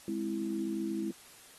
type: chord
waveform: sine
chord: Ab augmented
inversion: none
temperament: equal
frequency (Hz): 207.7 / 261.6 / 329.6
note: Ab3 / C4 / E4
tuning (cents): 0 / 0 / 0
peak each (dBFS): -36 / -40 / -34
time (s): 0.08-1.11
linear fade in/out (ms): 2
effects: white hiss -55 dBFS RMS until 1.58 s + AAC 32 kbps